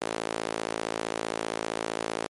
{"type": "tone with high-pass filter", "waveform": "sawtooth", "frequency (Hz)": 55.3, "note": "A1", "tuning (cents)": 9, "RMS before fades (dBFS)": -32, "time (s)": [0.01, 2.27], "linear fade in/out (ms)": 10, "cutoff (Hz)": 430, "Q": 1.2, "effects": ["MP3 48 kbps"]}